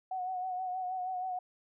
sine tone with vibrato, 739 Hz, F#5, 2 cents flat, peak -33 dBFS, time 0.11-1.39 s, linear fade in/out 5 ms, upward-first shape sine, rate 6.3 Hz, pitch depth 37 cents each way, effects none

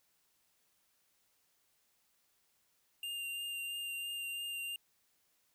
square tone with vibrato, 2794 Hz, F7, in tune, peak -39 dBFS, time 3.03-4.76 s, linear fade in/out 2 ms, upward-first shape triangle, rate 3 Hz, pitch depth 16 cents each way, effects white hiss -75 dBFS RMS until 5.54 s

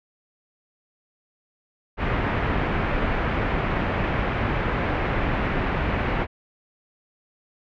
pink low-pass noise, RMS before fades -24 dBFS, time 1.97-6.27 s, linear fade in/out 50 ms, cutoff 2400 Hz, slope 24 dB/octave, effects none

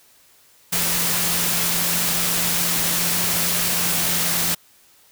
sine tone in noise, 172.6 Hz, F3, 20 cents flat, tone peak -31 dBFS, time 0.72-4.55 s, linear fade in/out 10 ms, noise white, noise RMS -21 dBFS, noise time 0.72-4.55 s, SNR -13 dB, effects white hiss -54 dBFS RMS until 5.11 s

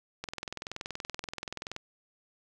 click train, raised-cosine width 0.2 ms, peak -19 dBFS, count 33, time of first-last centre 0.24-1.764 s, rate 21 Hz, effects none

